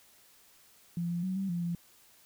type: tone with pitch steps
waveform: sine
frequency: 171.6 / 173 / 186.8 / 193.8 / 173.2 / 171.8 Hz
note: F3 / F3 / F#3 / G3 / F3 / F3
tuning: -30 / -16 / +17 / -20 / -14 / -28 cents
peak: -30 dBFS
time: 0.97-1.75 s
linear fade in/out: 2 ms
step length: 130 ms
effects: white hiss -61 dBFS RMS until 2.25 s